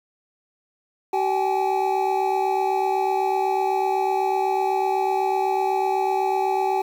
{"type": "tone cluster", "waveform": "triangle", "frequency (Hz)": [381.9, 776, 844], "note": ["G4", "G5", "G#5"], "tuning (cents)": [-45, -18, 28], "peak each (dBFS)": -22, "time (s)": [1.13, 6.82], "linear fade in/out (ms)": 5, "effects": ["8-bit"]}